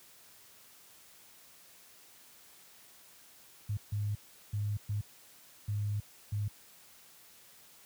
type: tone bursts at uneven times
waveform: sine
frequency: 103.7 Hz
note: G#2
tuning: 2 cents flat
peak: -30 dBFS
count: 6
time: 3.69-3.77 / 3.92-4.15 / 4.53-4.77 / 4.89-5.01 / 5.68-6 / 6.32-6.48 s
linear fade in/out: 5 ms
effects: white hiss -58 dBFS RMS until 7.85 s + high-pass 60 Hz 12 dB/octave